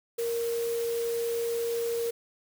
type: tone in noise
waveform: sine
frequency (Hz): 466.2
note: A#4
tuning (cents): 0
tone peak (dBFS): -27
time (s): 0.18-2.11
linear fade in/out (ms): 10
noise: white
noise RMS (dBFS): -41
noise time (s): 0.18-2.11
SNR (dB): +11
effects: none